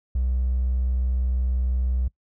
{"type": "tone with hard clipping", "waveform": "triangle", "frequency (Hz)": 62.9, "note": "B1", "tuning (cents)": 32, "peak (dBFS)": -20, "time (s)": [0.15, 2.08], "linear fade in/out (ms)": 5, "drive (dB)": 2, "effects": ["noise-tail reverb RT60 0.1 s tail -22 dB re dry"]}